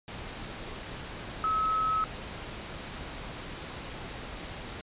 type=tone in noise; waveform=sine; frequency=1288 Hz; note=E6; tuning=41 cents flat; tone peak=-25 dBFS; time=1.44-2.04 s; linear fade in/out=0 ms; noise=pink; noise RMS=-40 dBFS; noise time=0.08-4.81 s; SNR=+12 dB; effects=resampled to 8000 Hz